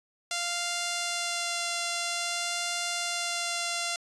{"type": "tone with vibrato", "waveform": "5% pulse", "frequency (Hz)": 694, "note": "F5", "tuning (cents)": -11, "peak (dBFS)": -17, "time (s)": [0.31, 3.96], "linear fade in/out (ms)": 2, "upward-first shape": "sine", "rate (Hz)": 0.5, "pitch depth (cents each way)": 8, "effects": ["resampled to 22050 Hz"]}